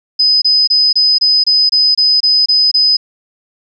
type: tone bursts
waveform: sine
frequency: 5020 Hz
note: D#8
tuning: 15 cents sharp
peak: -7 dBFS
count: 11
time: 0.19-2.97 s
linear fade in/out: 10 ms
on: 230 ms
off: 25 ms
effects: none